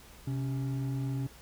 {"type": "tone pair together", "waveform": "triangle", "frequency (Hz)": [130.92, 277.2], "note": ["C3", "C#4"], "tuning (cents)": [1, 0], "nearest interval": "octave + minor second", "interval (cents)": 1299, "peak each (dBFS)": [-29, -36], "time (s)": [0.27, 1.27], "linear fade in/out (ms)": 5, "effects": ["added 60 Hz sine -56 dBFS peak until 1.41 s", "pink hiss -54 dBFS RMS until 1.41 s"]}